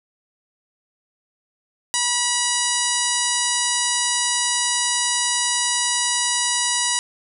harmonic tone, 970 Hz, B5, 31 cents flat, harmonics 1 / 2 / 3 / 4 / 5 / 6 / 7 / 8 / 9 / 10, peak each -28 / -28 / -28 / -28 / -28 / -28 / -28 / -28 / -28 / -28 dBFS, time 1.94-6.99 s, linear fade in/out 0 ms, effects none

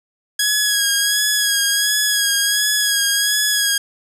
10% pulse tone with vibrato, 1661.2 Hz, G#6, in tune, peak -6 dBFS, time 0.39-3.78 s, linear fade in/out 5 ms, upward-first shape sine, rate 1.4 Hz, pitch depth 35 cents each way, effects none

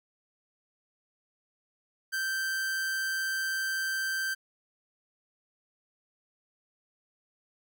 45% pulse tone with amplitude modulation, 1561 Hz, G6, 8 cents flat, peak -28 dBFS, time 2.12-4.35 s, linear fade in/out 20 ms, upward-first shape sine, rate 165 Hz, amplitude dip 25%, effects none

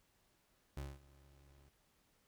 30% pulse tone with ADSR envelope, 69.3 Hz, C#2, in tune, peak -38 dBFS, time 0.77-1.7 s, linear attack 4 ms, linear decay 210 ms, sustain -22 dB, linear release 22 ms, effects pink hiss -75 dBFS RMS until 2.27 s

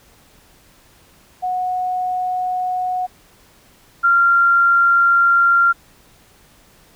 sine tone pair in turn, 733 / 1383.7 Hz, F#5 / F6, -16 / -16 cents, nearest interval major seventh, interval 1100 cents, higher second, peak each -18 / -10 dBFS, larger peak second, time 1.42-3.07 / 4.03-5.73 s, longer second, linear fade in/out 20 ms, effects pink hiss -51 dBFS RMS until 6.95 s

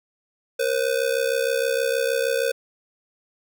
square ring-modulated tone, 503 Hz, B4, 32 cents sharp, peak -18 dBFS, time 0.59-2.52 s, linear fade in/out 10 ms, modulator 33.2 Hz, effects none

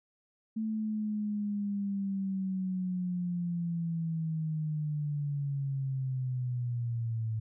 sine linear sweep, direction down, 220.7 to 109.7 Hz, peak -30 dBFS, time 0.56-7.4 s, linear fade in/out 10 ms, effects none

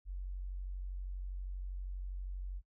sine tone, 46.25 Hz, F#1, in tune, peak -38 dBFS, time 0.05-2.62 s, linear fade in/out 50 ms, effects noise-tail reverb RT60 0.1 s tail -24 dB re dry

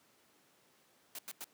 white noise bursts, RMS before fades -44 dBFS, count 3, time 1.15-1.443 s, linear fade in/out 2 ms, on 37 ms, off 91 ms, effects pink hiss -68 dBFS RMS until 1.53 s + high-pass 200 Hz 12 dB/octave

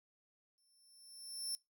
25% pulse tone with exponential growth, 5370 Hz, E8, 31 cents sharp, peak -31 dBFS, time 0.58-1.55 s, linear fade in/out 0 ms, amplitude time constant 210 ms, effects noise-tail reverb RT60 0.2 s tail -22 dB re dry

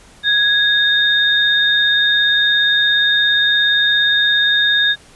sine tone pair together, 1661.2 / 3678 Hz, G#6 / A#7, 0 / -24 cents, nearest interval octave + major second, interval 1376 cents, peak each -14 dBFS, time 0.23-4.96 s, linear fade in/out 50 ms, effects pink hiss -45 dBFS RMS until 5.15 s + resampled to 24000 Hz

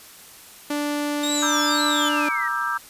sawtooth tone with pitch glide, 292.9 to 295.1 Hz, D4 to D4, -5 to +8 cents, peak -19 dBFS, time 0.7-2.29 s, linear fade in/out 5 ms, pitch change +13 cents, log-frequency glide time 1.36-1.52 s
30% pulse tone with vibrato, 3680 Hz, A#7, 23 cents flat, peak -22 dBFS, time 1.23-2.09 s, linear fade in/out 5 ms, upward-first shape triangle, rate 2 Hz, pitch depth 140 cents each way
sine exponential sweep, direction down, 7940 to 1851 Hz, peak -27 dBFS, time 1.29-2.48 s, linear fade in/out 2 ms
sine chord, E half-diminished seventh, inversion second, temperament just, 949.3 / 1186.7 / 1318.5 / 1582.2 Hz, Bb5 / D6 / E6 / G6, +31 / +18 / 0 / +16 cents, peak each -30 / -28 / -27 / -26 dBFS, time 1.42-2.78 s, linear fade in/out 10 ms
effects white hiss -45 dBFS RMS until 2.89 s + resampled to 32000 Hz

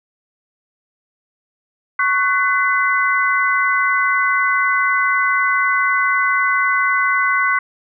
sine tone cluster, 1108 / 1496 / 2024 Hz, C#6 / F#6 / B6, -1 / +19 / +42 cents, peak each -18 dBFS, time 1.99-7.59 s, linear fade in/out 5 ms, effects none

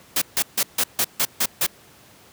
white noise bursts, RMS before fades -20 dBFS, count 8, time 0.16-1.666 s, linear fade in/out 5 ms, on 57 ms, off 150 ms, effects pink hiss -50 dBFS RMS until 2.32 s + high-pass 100 Hz 12 dB/octave

